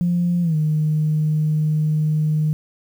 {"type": "tone with pitch glide", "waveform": "sine", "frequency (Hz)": [174.61, 153.77], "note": ["F3", "D#3"], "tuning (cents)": [0, -20], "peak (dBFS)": -15, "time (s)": [0.01, 2.53], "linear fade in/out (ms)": 0, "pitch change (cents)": -220, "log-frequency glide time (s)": [0.42, 0.56], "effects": ["tanh soft clip ceiling -11 dBFS", "8-bit"]}